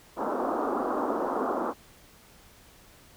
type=band-pass noise; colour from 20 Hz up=pink; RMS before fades=-29 dBFS; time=0.16-1.74 s; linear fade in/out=50 ms; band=240 to 1300 Hz; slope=48 dB/octave; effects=pink hiss -55 dBFS RMS until 3.16 s